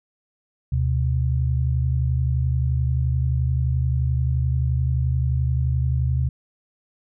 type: tone pair together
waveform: sine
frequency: 75.4 / 126.92 Hz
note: D2 / B2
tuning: +46 / +48 cents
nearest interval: major sixth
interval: 902 cents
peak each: -21 dBFS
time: 0.72-6.29 s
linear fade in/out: 5 ms
effects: none